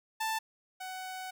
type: tone pair in turn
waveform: sawtooth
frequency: 884 / 747.4 Hz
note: A5 / F#5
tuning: +8 / +17 cents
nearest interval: minor third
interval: 291 cents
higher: first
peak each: -27 / -35 dBFS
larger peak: first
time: 0.2-0.39 / 0.8-1.31 s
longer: second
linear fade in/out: 10 ms
effects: none